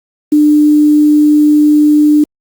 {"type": "tone with quantisation", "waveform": "sine", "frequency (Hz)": 299, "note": "D4", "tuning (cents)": 31, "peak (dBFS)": -4, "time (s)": [0.32, 2.24], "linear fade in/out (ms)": 5, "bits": 5, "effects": ["Opus 48 kbps"]}